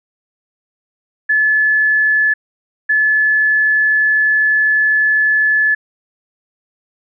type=tone pair in turn; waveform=sine; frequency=1724 / 1724 Hz; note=A6 / A6; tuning=-36 / -36 cents; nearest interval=unison; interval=0 cents; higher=neither; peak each=-10 dBFS; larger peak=neither; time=1.29-2.34 / 2.89-5.75 s; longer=second; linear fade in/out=10 ms; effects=none